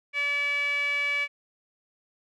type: tone with band-pass filter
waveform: sawtooth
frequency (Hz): 574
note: D5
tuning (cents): -40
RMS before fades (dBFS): -27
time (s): 0.13-1.28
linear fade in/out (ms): 50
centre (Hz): 2300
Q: 8.4
effects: none